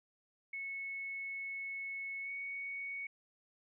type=tone with pitch glide; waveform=sine; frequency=2200 to 2228 Hz; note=C#7 to C#7; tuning=-14 to +8 cents; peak=-39 dBFS; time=0.53-3.07 s; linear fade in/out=5 ms; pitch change=+22 cents; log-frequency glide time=2.22-2.31 s; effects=none